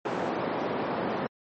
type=band-pass noise; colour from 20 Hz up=white; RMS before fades=-30 dBFS; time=0.05-1.27 s; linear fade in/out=5 ms; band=160 to 740 Hz; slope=12 dB/octave; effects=high-pass 100 Hz 12 dB/octave + MP3 32 kbps